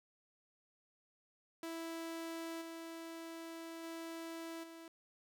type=tone with level steps; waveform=sawtooth; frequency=329.6 Hz; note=E4; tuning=in tune; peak=-38 / -42 / -40 / -47 dBFS; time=1.63-4.88 s; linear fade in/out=2 ms; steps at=2.61 / 3.83 / 4.63 s; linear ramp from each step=10 ms; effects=none